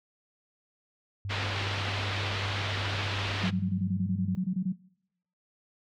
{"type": "tone", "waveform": "sine", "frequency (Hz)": 99.1, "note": "G2", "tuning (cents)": 19, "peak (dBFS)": -32, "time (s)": [1.25, 4.35], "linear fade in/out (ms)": 0}
{"type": "low-pass noise", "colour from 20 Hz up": "white", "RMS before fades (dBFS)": -34, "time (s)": [1.29, 3.51], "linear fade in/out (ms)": 20, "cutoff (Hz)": 3700, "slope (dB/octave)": 24}
{"type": "tone bursts", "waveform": "sine", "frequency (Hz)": 183.9, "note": "F#3", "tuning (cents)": -10, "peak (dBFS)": -25, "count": 14, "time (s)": [3.43, 4.725], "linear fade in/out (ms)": 10, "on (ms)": 73, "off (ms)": 21}
{"effects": ["noise-tail reverb RT60 0.8 s tail -22 dB re dry"]}